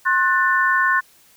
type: chord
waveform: sine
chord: F# diminished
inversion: second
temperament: just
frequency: 1065.6 / 1480 / 1776 Hz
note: C6 / F#6 / A6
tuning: +31 / 0 / +16 cents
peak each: -19 dBFS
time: 0.05-1.01 s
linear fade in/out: 20 ms
effects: white hiss -53 dBFS RMS until 1.36 s